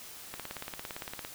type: click train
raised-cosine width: 0.3 ms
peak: -22 dBFS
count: 17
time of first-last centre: 0.34-1.249 s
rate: 17.6 Hz
effects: white hiss -47 dBFS RMS until 1.34 s